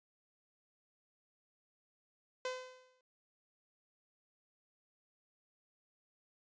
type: tone with exponential decay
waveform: sawtooth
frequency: 510 Hz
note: C5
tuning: 44 cents flat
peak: -31 dBFS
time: 2.45-3.01 s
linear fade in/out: 2 ms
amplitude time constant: 120 ms
effects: resampled to 16000 Hz